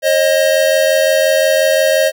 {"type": "tone pair together", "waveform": "square", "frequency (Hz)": [539, 624.7], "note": ["C#5", "D#5"], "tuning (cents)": [-49, 7], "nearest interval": "minor third", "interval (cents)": 256, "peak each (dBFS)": [-14, -13], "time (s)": [0.02, 2.12], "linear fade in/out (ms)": 50, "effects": []}